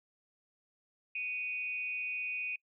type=tone with amplitude modulation; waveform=sine; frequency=2489 Hz; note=D#7; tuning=in tune; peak=-31 dBFS; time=1.15-2.56 s; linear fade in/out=5 ms; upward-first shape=sine; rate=235 Hz; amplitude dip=70%; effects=noise-tail reverb RT60 0.1 s tail -25 dB re dry